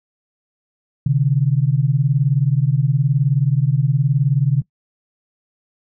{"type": "beating tone pair", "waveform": "sine", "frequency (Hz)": [130, 149], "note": ["C3", "D3"], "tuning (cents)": [-11, 25], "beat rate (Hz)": 19, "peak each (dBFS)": -16, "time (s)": [1.06, 4.62], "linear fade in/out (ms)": 5, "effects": ["noise-tail reverb RT60 0.1 s tail -20 dB re dry"]}